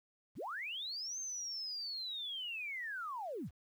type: linear two-way sweep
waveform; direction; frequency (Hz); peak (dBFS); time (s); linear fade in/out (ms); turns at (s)
sine; up then down; 35.3 to 6370 to 35.3; -39; 0.35-3.51; 50; 1.19
effects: 11-bit